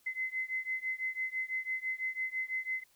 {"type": "beating tone pair", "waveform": "sine", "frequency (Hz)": [2047, 2053], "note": ["C7", "C7"], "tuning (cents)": [-38, -33], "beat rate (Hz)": 6, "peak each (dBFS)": [-36, -37], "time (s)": [0.06, 2.84], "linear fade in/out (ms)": 10, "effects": ["white hiss -68 dBFS RMS until 2.95 s"]}